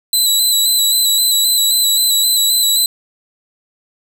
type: tone with vibrato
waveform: 20% pulse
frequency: 3972 Hz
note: B7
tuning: 9 cents sharp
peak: -5 dBFS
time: 0.13-2.86 s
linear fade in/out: 2 ms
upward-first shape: square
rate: 3.8 Hz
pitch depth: 27 cents each way
effects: none